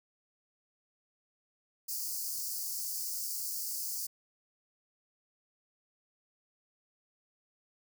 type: high-pass noise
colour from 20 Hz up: white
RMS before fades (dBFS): -37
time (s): 1.88-4.07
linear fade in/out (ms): 10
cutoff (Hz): 4500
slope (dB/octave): 96
effects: none